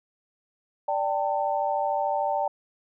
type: chord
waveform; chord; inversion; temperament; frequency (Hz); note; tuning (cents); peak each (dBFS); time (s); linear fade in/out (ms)
sine; D suspended fourth; none; equal with one note detuned; 587.3 / 784 / 897.5; D5 / G5 / A5; 0 / 0 / +34; -28 / -27 / -28; 0.88-2.48; 5
effects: none